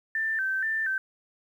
sine tone with vibrato, 1661.2 Hz, G#6, in tune, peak -25 dBFS, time 0.15-0.98 s, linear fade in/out 2 ms, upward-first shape square, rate 2.1 Hz, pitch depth 120 cents each way, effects 10-bit

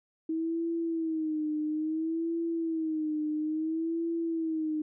sine tone with vibrato, 318.9 Hz, D#4, 43 cents sharp, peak -28 dBFS, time 0.29-4.82 s, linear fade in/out 5 ms, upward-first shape sine, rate 0.59 Hz, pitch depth 81 cents each way, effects none

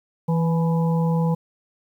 harmonic tone with a mistuned harmonic, 164.81 Hz, E3, in tune, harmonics 1 / 3 / 5 / 6, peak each -18 / -28 / -32 / -34 dBFS, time 0.28-1.35 s, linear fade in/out 10 ms, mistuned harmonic 5, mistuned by +41 cents, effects 9-bit

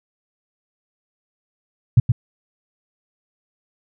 sine tone with echo, 120 Hz, B2, 49 cents flat, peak -6 dBFS, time 1.97-2 s, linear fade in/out 5 ms, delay 120 ms, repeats 1, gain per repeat -5 dB, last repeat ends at 2.12 s, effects none

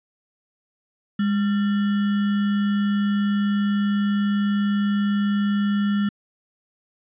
sine tone with sample-and-hold, 203.9 Hz, G#3, 32 cents flat, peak -18 dBFS, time 1.19-6.09 s, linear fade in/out 5 ms, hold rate 1575 Hz, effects resampled to 8000 Hz

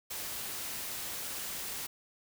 white noise, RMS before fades -39 dBFS, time 0.1-1.87 s, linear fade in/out 10 ms, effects none

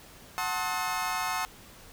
30% pulse chord, F# diminished seventh, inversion none, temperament just, 740 / 888 / 1065.6 / 1278.7 Hz, F#5 / A5 / C6 / Eb6, 0 / +16 / +31 / +47 cents, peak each -32 dBFS, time 0.38-1.45 s, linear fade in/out 0 ms, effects pink hiss -51 dBFS RMS until 1.92 s

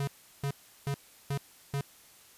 square tone bursts, 140 Hz, C#3, 18 cents sharp, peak -30 dBFS, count 5, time 0-1.81 s, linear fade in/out 2 ms, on 74 ms, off 360 ms, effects white hiss -57 dBFS RMS until 2.37 s + resampled to 32000 Hz

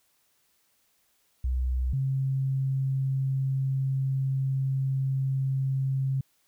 sine tone pair in turn, 63.3 / 134.13 Hz, B1 / C3, +43 / +43 cents, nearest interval octave + minor second, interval 1300 cents, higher second, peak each -24 dBFS, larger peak neither, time 1.44-1.93 / 1.93-6.21 s, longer second, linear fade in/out 5 ms, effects white hiss -69 dBFS RMS until 6.47 s

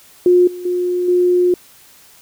sine tone with level steps, 357.7 Hz, F4, 41 cents sharp, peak -7 / -26 / -15 / -10 dBFS, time 0.26-1.54 s, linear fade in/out 2 ms, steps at 0.47 / 0.65 / 1.08 s, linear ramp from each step 5 ms, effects white hiss -46 dBFS RMS until 2.21 s

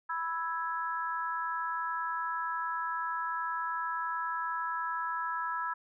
sine chord, E major, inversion second, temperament equal, 987.8 / 1318.5 / 1661.2 Hz, B5 / E6 / G#6, 0 / 0 / 0 cents, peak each -35 / -35 / -38 dBFS, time 0.09-5.74 s, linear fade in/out 10 ms, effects none

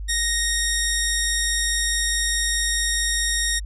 10% pulse tone, 1864.7 Hz, A#6, in tune, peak -11 dBFS, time 0.08-3.6 s, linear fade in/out 20 ms, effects added 50 Hz sine -28 dBFS peak until 3.65 s + resampled to 24000 Hz

